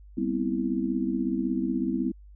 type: chord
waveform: sine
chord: C major seventh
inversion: second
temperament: just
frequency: 196.22 / 245.3 / 261.6 / 327 Hz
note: G3 / B3 / C4 / E4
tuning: +2 / -12 / 0 / -14 cents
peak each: -31 / -30 / -30 / -30 dBFS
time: 0.17-2.12 s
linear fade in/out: 10 ms
effects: added 50 Hz sine -46 dBFS peak until 2.35 s